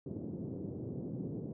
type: band-pass noise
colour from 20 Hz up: pink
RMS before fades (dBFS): -41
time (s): 0.06-1.53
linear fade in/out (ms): 2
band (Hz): 110 to 410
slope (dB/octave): 24
effects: none